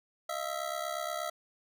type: ring-modulated tone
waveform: 25% pulse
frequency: 655 Hz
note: E5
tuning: 11 cents flat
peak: -27 dBFS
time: 0.29-1.3 s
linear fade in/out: 5 ms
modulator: 34.2 Hz
effects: none

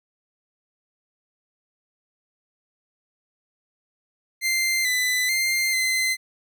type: tone with pitch steps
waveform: sawtooth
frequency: 2087 / 2003 / 2099 / 2058 Hz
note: C7 / B6 / C7 / C7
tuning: -5 / +24 / +5 / -29 cents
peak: -17 dBFS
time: 4.41-6.17 s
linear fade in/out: 50 ms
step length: 440 ms
effects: none

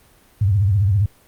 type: tone with vibrato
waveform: sine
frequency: 99.3 Hz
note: G2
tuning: 23 cents sharp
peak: -13 dBFS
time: 0.41-1.06 s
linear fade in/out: 5 ms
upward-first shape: triangle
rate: 15 Hz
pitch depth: 190 cents each way
effects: pink hiss -53 dBFS RMS until 1.27 s + Opus 32 kbps

